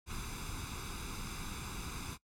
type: noise with comb filter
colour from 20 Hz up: pink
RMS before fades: -42 dBFS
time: 0.06-2.18 s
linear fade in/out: 50 ms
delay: 0.81 ms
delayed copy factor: +0.75
effects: noise-tail reverb RT60 0.1 s tail -20 dB re dry + low-pass 12000 Hz 12 dB/octave